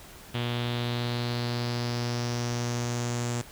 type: tone with low-pass filter sweep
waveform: sawtooth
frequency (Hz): 120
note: B2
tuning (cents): -49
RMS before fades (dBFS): -30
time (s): 0.34-3.42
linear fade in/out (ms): 10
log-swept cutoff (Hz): 3300 to 7500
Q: 4.1
effects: pink hiss -48 dBFS RMS until 3.51 s